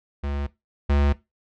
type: tone pair in turn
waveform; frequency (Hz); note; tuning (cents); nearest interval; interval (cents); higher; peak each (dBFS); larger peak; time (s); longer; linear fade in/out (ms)
square; 70.9 / 71.27; C#2 / C#2; +40 / +49; unison; 9; second; -26 / -18; second; 0.23-0.47 / 0.89-1.13; neither; 10
effects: noise-tail reverb RT60 0.2 s tail -18 dB re dry + low-pass 3000 Hz 12 dB/octave